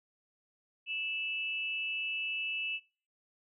sine tone pair together, 2637 / 2925 Hz, E7 / F#7, 0 / -21 cents, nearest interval major second, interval 179 cents, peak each -34 / -40 dBFS, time 0.86-2.8 s, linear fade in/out 50 ms, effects noise-tail reverb RT60 0.4 s tail -24 dB re dry

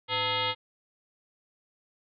sine tone with frequency modulation, 2093 Hz, C7, in tune, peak -25 dBFS, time 0.08-0.55 s, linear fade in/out 50 ms, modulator 397 Hz, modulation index 4.2, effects MP3 96 kbps

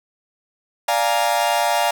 40% pulse chord, Bb dominant seventh, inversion first, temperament equal, 587.3 / 698.5 / 830.6 / 932.3 Hz, D5 / F5 / Ab5 / Bb5, 0 / 0 / 0 / 0 cents, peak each -23 / -20 / -22 / -22 dBFS, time 0.88-1.91 s, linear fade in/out 5 ms, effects none

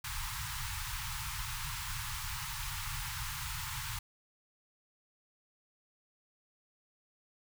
pink band-stop noise, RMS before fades -39 dBFS, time 0.04-3.99 s, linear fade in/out 5 ms, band 150 to 850 Hz, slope 96 dB/octave, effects none

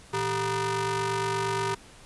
sawtooth ring-modulated tone, 277.3 Hz, C#4, 1 cent sharp, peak -19 dBFS, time 0.13-1.75 s, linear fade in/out 10 ms, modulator 669 Hz, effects pink hiss -51 dBFS RMS until 2.05 s + resampled to 24000 Hz

